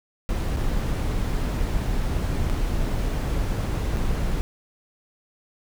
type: noise with dropouts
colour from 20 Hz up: brown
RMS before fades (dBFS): -24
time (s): 0.29-4.41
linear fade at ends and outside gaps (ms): 0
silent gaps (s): 0.564-0.569 / 2.492-2.498 / 3.963-3.97
effects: none